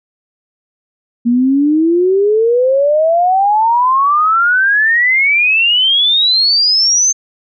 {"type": "exponential sweep", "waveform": "sine", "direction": "up", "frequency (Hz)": [233.1, 6360], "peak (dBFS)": -8, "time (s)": [1.25, 7.13], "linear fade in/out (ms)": 20, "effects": []}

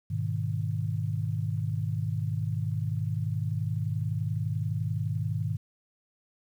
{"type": "chord", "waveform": "sine", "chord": "G# minor", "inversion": "none", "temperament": "equal with one note detuned", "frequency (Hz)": [103.83, 123.97, 155.56], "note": ["G#2", "B2", "D#3"], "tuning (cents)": [0, 7, 0], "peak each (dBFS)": [-30, -33, -32], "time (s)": [0.1, 5.57], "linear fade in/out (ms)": 10, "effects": ["10-bit"]}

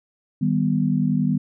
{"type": "chord", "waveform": "sine", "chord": "Eb augmented", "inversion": "none", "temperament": "equal", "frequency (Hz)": [155.56, 196, 246.9], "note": ["Eb3", "G3", "B3"], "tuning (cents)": [0, 0, 0], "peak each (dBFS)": -22, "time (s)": [0.41, 1.38], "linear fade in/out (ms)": 10, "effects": []}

